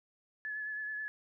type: tone with vibrato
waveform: sine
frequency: 1715 Hz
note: A6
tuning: 45 cents flat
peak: -36 dBFS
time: 0.45-1.08 s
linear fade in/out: 0 ms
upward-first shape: sine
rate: 9.3 Hz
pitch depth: 22 cents each way
effects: none